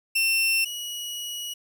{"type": "tone pair in turn", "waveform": "sawtooth", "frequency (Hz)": [2700, 2914], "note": ["E7", "F#7"], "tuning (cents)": [41, -27], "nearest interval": "minor second", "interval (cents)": 132, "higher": "second", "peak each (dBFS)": [-17, -28], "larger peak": "first", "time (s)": [[0.15, 0.65], [0.65, 1.54]], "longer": "second", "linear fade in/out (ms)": 10, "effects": ["9-bit"]}